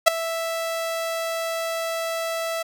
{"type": "tone with ADSR envelope", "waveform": "sawtooth", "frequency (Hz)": 659.3, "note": "E5", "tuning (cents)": 0, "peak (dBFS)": -4, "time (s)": [0.06, 2.63], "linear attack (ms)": 19, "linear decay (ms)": 7, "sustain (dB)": -17, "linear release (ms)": 11, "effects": []}